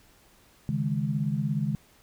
sine chord, C# suspended second, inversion none, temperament equal, 138.59 / 155.56 / 207.7 Hz, C#3 / D#3 / G#3, 0 / 0 / 0 cents, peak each -29 / -29 / -30 dBFS, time 0.69-1.75 s, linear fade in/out 0 ms, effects pink hiss -59 dBFS RMS until 2.02 s

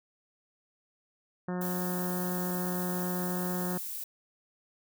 harmonic tone, 180 Hz, F#3, 47 cents flat, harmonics 1 / 2 / 3 / 4 / 5 / 6 / 7 / 8 / 9 / 10, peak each -32 / -38 / -42 / -44 / -46 / -48 / -49 / -50 / -51 / -52 dBFS, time 1.48-3.78 s, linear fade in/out 5 ms
violet noise, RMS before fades -38 dBFS, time 1.61-4.04 s, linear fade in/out 5 ms
effects none

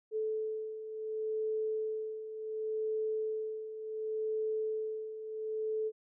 sine beating tone pair, 435.1 / 435.79 Hz, A4 / A4, -19 / -17 cents, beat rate 0.69 Hz, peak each -40 / -34 dBFS, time 0.11-5.92 s, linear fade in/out 50 ms, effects none

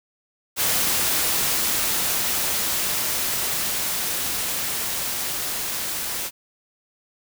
white noise with level ramp, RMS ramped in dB -21 to -28 dBFS, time 0.56-6.31 s, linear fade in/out 50 ms, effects none

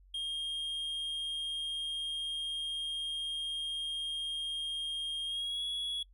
triangle tone with pitch glide, 3228 to 3357 Hz, G#7 to G#7, -50 to +18 cents, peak -32 dBFS, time 0.14-6.03 s, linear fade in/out 5 ms, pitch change +68 cents, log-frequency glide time 5.26-5.63 s, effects noise-tail reverb RT60 0.1 s tail -22 dB re dry + added 46 Hz sine -57 dBFS peak until 6.13 s

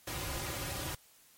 pink noise with comb filter, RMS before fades -38 dBFS, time 0.07-0.95 s, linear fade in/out 5 ms, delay 4.5 ms, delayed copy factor -0.8, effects white hiss -62 dBFS RMS until 1.37 s + MP3 64 kbps

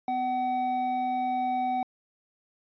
triangle tone pair together, 252 / 755 Hz, B3 / F#5, +35 / +35 cents, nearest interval octave + perfect fifth, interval 1900 cents, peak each -32 / -24 dBFS, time 0.08-1.83 s, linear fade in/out 2 ms, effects resampled to 11025 Hz

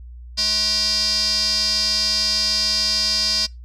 square tone with band-pass filter, 213.3 Hz, G#3, 46 cents sharp, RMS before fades -20 dBFS, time 0.37-3.47 s, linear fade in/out 20 ms, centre 4900 Hz, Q 9.6, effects noise-tail reverb RT60 0.2 s tail -22 dB re dry + added 60 Hz sine -35 dBFS peak until 3.64 s

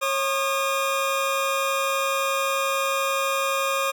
25% pulse tone pair together, 544 / 1219.6 Hz, C#5 / D#6, -33 / -35 cents, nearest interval octave + major second, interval 1398 cents, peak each -21 dBFS, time 0.01-3.92 s, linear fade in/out 20 ms, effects none

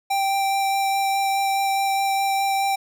square tone with vibrato, 784 Hz, G5, in tune, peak -20 dBFS, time 0.1-2.76 s, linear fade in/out 10 ms, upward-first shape sine, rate 4.8 Hz, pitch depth 8 cents each way, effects none

